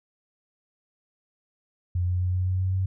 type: tone with pitch steps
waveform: sine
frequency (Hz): 89 / 89.88 / 90.77 / 91.66 / 92.57 / 93.48 / 94.4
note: F2 / F#2 / F#2 / F#2 / F#2 / F#2 / F#2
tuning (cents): +33 / -50 / -33 / -16 / +1 / +18 / +35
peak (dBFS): -22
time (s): 1.95-2.86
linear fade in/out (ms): 5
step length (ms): 130
effects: none